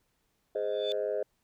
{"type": "tone with exponential growth", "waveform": "sine", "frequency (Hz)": 3520, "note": "A7", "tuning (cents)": 0, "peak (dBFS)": -30, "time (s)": [0.55, 0.92], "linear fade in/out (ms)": 0, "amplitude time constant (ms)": 79}
{"type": "chord", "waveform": "sine", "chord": "Ab major", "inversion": "none", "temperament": "just", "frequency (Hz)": [415.3, 519.1, 623], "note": ["Ab4", "C5", "Eb5"], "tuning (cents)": [0, -14, 2], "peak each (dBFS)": -32, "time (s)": [0.55, 1.23], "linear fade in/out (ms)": 5}
{"effects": ["tanh soft clip ceiling -22 dBFS", "pink hiss -75 dBFS RMS until 1.43 s"]}